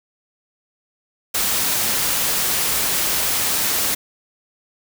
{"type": "noise", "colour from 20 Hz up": "white", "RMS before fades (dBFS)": -20, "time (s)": [1.34, 3.95], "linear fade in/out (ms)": 10, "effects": []}